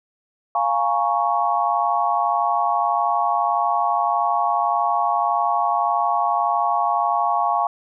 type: chord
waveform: sine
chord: Bb minor seventh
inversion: second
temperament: equal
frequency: 698.5 / 830.6 / 932.3 / 1108.7 Hz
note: F5 / Ab5 / Bb5 / Db6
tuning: 0 / 0 / 0 / 0 cents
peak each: -22 / -22 / -26 / -22 dBFS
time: 0.55-7.67 s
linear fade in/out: 2 ms
effects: none